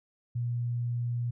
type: tone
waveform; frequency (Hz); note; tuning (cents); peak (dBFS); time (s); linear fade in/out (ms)
sine; 120; B2; -49; -28; 0.35-1.31; 10
effects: none

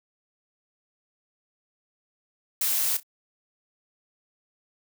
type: noise with echo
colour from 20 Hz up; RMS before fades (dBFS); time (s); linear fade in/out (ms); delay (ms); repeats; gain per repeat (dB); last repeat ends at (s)
blue; -25; 2.61-2.97; 5; 31; 2; -15; 3.032
effects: none

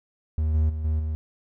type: tone with level steps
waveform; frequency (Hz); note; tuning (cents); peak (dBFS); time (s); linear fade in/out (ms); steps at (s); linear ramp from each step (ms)
triangle; 77.78; D#2; 0; -19 / -16 / -25 / -19 / -23; 0.38-1.15; 0; 0.54 / 0.69 / 0.84 / 0.99; 10
effects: none

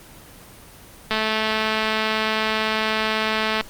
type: click train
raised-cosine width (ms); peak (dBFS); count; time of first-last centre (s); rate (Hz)
0.3; -6; 546; 1.11-3.61; 218
effects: pink hiss -44 dBFS RMS until 3.69 s + Opus 24 kbps

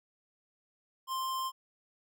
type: tone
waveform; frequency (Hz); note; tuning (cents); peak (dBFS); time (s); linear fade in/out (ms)
square; 1049; C6; +4; -33; 1.07-1.52; 50
effects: none

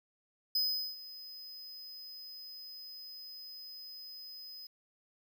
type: tone with ADSR envelope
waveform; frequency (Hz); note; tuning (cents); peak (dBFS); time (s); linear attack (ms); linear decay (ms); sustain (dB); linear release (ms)
square; 5030; D#8; +18; -28; 0.55-4.67; 5; 400; -18; 5
effects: 11-bit

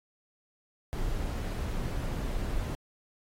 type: noise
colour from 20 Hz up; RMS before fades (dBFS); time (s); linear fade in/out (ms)
brown; -32; 0.93-2.75; 0
effects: AAC 48 kbps

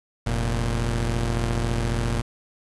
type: tone pair together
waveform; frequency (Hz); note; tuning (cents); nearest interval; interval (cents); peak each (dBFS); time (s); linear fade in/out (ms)
sawtooth; 43.65 / 116.54; F1 / A#2; 0 / 0; octave + perfect fourth; 1700; -21; 0.26-2.22; 10
effects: resampled to 24000 Hz + 7-bit

